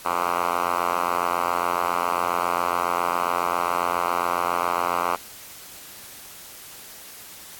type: tone with band-pass filter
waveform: 5% pulse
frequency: 87.31 Hz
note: F2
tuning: in tune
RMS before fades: -24 dBFS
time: 0.05-5.16 s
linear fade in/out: 5 ms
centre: 1200 Hz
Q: 2.7
effects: white hiss -42 dBFS RMS until 7.59 s + AAC 64 kbps